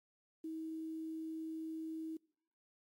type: tone with quantisation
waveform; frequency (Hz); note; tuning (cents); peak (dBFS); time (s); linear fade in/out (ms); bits
sine; 320; D#4; +49; -40; 0.44-2.17; 5; 11
effects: noise-tail reverb RT60 0.7 s tail -25 dB re dry + MP3 64 kbps